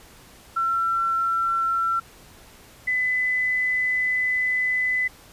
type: tone pair in turn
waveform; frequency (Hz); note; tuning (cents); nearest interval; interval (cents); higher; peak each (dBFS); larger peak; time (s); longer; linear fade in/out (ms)
sine; 1351 / 2007; E6 / B6; +42 / +27; perfect fifth; 685; second; -20; neither; 0.56-2 / 2.87-5.08; second; 10
effects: pink hiss -49 dBFS RMS until 5.32 s + resampled to 32000 Hz